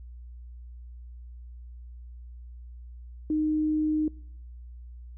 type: tone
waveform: sine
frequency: 307.8 Hz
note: D#4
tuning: 19 cents flat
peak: -23 dBFS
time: 3.3-4.08 s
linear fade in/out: 2 ms
effects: noise-tail reverb RT60 0.8 s tail -25 dB re dry + added 60 Hz sine -41 dBFS peak until 5.17 s